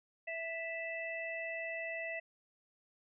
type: harmonic tone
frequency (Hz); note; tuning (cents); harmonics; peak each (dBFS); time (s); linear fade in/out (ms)
659.3; E5; 0; 1 / 3 / 4; -42 / -41 / -44; 0.27-2.2; 10
effects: none